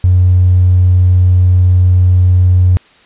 triangle tone with tanh clipping, 90.7 Hz, F#2, 34 cents flat, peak -4 dBFS, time 0.04-2.77 s, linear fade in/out 0 ms, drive 1 dB, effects white hiss -45 dBFS RMS until 3.05 s + resampled to 8000 Hz

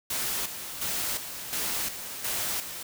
white noise with tremolo, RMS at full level -30 dBFS, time 0.1-2.83 s, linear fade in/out 5 ms, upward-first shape square, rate 1.4 Hz, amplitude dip 60%, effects none

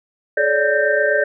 sine tone cluster, 428.4 / 561 / 589 / 1567 / 1817 Hz, A4 / C#5 / D5 / G6 / A#6, -46 / +21 / +5 / -1 / -45 cents, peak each -22 / -22 / -18 / -19 / -23 dBFS, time 0.37-1.24 s, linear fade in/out 5 ms, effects none

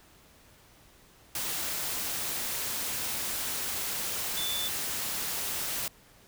sine tone in noise, 3507 Hz, A7, 6 cents flat, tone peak -32 dBFS, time 4.37-4.68 s, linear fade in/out 2 ms, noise white, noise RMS -33 dBFS, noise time 1.35-5.88 s, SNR -2 dB, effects pink hiss -58 dBFS RMS until 6.27 s

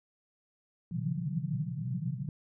white band-pass noise, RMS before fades -34 dBFS, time 0.91-2.29 s, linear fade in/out 2 ms, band 120 to 180 Hz, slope 96 dB/octave, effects none

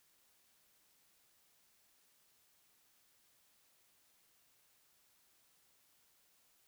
silence, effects white hiss -72 dBFS RMS until 6.67 s

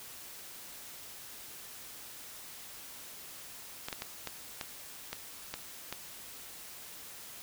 clicks, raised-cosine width 0.2 ms, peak -19 dBFS, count 8, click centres 3.885 / 3.928 / 4.021 / 4.273 / 4.612 / 5.13 / 5.54 / 5.926 s, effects white hiss -48 dBFS RMS until 7.42 s

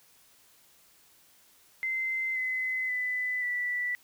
sine tone with pitch steps, 2071 / 2035 / 2000 / 1966.1 Hz, C7 / C7 / B6 / B6, -18 / -49 / +21 / -8 cents, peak -28 dBFS, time 1.83-3.95 s, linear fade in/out 0 ms, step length 530 ms, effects white hiss -61 dBFS RMS until 4.03 s

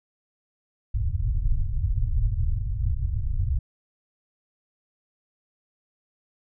pink low-pass noise, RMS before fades -24 dBFS, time 0.94-3.59 s, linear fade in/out 5 ms, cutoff 120 Hz, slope 48 dB/octave, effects none

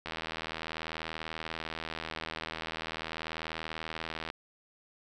click train, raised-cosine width 0.3 ms, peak -20 dBFS, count 342, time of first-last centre 0.06-4.301 s, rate 80.4 Hz, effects none

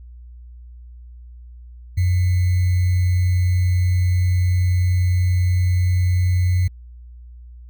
sine tone with sample-and-hold, 90.3 Hz, F#2, 42 cents flat, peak -14 dBFS, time 1.97-6.68 s, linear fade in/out 10 ms, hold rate 2100 Hz, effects added 60 Hz sine -37 dBFS peak until 7.69 s

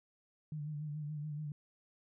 sine tone with vibrato, 150 Hz, D3, 37 cents sharp, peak -38 dBFS, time 0.52-1.52 s, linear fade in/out 2 ms, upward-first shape sine, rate 7 Hz, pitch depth 48 cents each way, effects none

